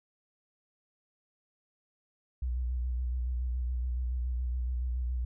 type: tone with vibrato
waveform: sine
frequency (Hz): 61.74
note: B1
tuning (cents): 0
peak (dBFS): -29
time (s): 2.42-5.25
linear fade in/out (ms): 5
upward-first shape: square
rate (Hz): 7.1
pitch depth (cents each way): 36
effects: none